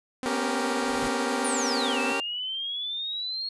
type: tone with vibrato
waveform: sawtooth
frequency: 250 Hz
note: B3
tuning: 21 cents sharp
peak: -26 dBFS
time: 0.23-2.12 s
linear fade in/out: 0 ms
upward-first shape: triangle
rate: 18 Hz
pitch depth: 93 cents each way
type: chord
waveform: 15% pulse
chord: G diminished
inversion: second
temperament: equal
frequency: 277.2 / 392 / 466.2 Hz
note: Db4 / G4 / Bb4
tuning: 0 / 0 / 0 cents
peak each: -25 dBFS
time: 0.26-2.2 s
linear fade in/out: 0 ms
type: noise with exponential growth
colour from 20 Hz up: pink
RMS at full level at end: -32 dBFS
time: 0.66-1.08 s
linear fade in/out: 2 ms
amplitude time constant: 90 ms
type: exponential two-way sweep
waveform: sine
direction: down then up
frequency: 9920 to 2600 to 4309 Hz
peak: -29 dBFS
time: 1.44-3.49 s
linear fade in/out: 5 ms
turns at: 1.99 s
effects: resampled to 24000 Hz